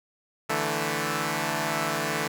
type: chord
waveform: 5% pulse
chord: D suspended second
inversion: none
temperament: equal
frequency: 146.83 / 164.81 / 220 Hz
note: D3 / E3 / A3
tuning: 0 / 0 / 0 cents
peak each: -19 dBFS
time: 0.49-2.28 s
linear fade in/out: 10 ms
effects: none